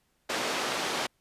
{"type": "band-pass noise", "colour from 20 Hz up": "pink", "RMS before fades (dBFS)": -31, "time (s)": [0.29, 1.07], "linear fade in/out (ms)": 10, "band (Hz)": [360, 5800], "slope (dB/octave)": 12, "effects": ["pink hiss -72 dBFS RMS until 1.2 s", "resampled to 32000 Hz"]}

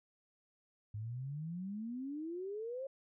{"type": "exponential sweep", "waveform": "sine", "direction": "up", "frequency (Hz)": [102.4, 550], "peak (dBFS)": -39, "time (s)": [0.94, 2.87], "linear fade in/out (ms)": 5, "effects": []}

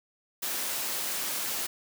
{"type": "high-pass noise", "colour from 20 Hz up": "white", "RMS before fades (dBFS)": -32, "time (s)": [0.42, 1.67], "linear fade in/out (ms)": 10, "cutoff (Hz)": 190, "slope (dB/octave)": 12, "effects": []}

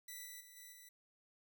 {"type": "tone with level steps", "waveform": "5% pulse", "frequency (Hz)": 1975.5, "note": "B6", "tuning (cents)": 0, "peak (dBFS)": [-37, -39, -47, -43, -46], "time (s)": [0.08, 0.89], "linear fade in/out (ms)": 5, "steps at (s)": [0.25, 0.4, 0.56, 0.72], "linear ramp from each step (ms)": 10, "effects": []}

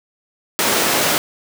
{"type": "high-pass noise", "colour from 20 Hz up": "pink", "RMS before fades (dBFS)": -17, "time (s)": [0.59, 1.18], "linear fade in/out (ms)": 0, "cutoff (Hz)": 290, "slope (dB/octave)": 12, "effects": []}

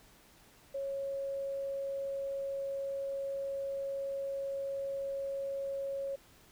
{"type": "tone", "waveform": "sine", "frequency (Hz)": 550, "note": "C#5", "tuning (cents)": -14, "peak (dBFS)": -34, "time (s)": [0.74, 6.16], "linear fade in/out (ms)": 10, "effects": ["pink hiss -61 dBFS RMS until 6.51 s"]}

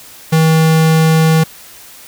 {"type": "tone", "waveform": "square", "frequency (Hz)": 160, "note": "D#3", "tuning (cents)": 49, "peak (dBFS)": -8, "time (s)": [0.32, 1.44], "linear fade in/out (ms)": 10, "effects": ["white hiss -37 dBFS RMS until 2.07 s"]}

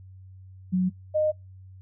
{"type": "tone pair in turn", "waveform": "sine", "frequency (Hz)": [184, 615], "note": ["F#3", "D#5"], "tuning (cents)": [-9, -20], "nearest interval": "octave + major sixth", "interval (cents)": 2089, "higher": "second", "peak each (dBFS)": -20, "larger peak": "neither", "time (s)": [[0.72, 0.9], [1.14, 1.32]], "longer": "neither", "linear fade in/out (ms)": 20, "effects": ["noise-tail reverb RT60 0.2 s tail -26 dB re dry", "added 94 Hz sine -44 dBFS peak until 1.81 s"]}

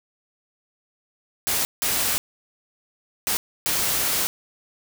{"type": "noise bursts at uneven times", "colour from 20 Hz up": "white", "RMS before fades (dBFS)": -23, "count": 4, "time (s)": [[1.47, 1.65], [1.82, 2.18], [3.27, 3.37], [3.66, 4.27]], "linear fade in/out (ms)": 0, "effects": []}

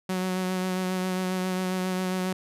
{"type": "tone with vibrato", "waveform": "sawtooth", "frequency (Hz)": 185, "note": "F#3", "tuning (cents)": 0, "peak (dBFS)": -22, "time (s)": [0.09, 2.33], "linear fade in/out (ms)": 5, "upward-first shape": "sine", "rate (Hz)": 7.4, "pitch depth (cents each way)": 18, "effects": ["resampled to 32000 Hz"]}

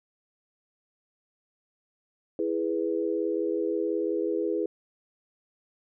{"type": "chord", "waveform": "sine", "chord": "E major", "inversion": "none", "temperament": "equal", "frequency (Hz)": [329.6, 415.3, 493.9], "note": ["E4", "G#4", "B4"], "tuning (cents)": [0, 0, 0], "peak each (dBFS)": [-29, -29, -31], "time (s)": [2.39, 4.66], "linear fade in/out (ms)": 2, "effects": []}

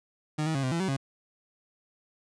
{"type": "tone with pitch steps", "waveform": "30% pulse", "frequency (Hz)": [152.7, 159.1, 136.5, 129.1, 167.9, 190.2, 136.2], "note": ["D#3", "D#3", "C#3", "C3", "E3", "F#3", "C#3"], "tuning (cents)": [-32, 39, -26, -23, 32, 48, -30], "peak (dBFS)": -24, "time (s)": [0.38, 0.968], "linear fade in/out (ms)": 10, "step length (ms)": 84, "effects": ["resampled to 22050 Hz"]}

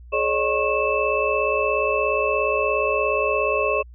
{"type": "tone cluster", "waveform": "sine", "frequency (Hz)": [422.5, 546, 603, 1088, 2636], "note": ["G#4", "C#5", "D5", "C#6", "E7"], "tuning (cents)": [30, -26, 46, -33, -1], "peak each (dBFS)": -25, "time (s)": [0.12, 3.83], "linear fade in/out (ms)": 20, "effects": ["added 60 Hz sine -40 dBFS peak until 3.94 s"]}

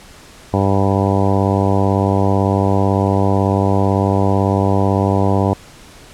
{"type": "harmonic tone", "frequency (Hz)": 98, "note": "G2", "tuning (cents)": 0, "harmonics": [1, 2, 3, 4, 5, 6, 7, 8, 9, 10], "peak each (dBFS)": [-16, -19, -21, -22, -23, -24, -24, -25, -26, -26], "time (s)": [0.53, 5.54], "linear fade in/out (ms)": 10, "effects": ["pink hiss -41 dBFS RMS until 6.13 s", "low-pass 10000 Hz 12 dB/octave"]}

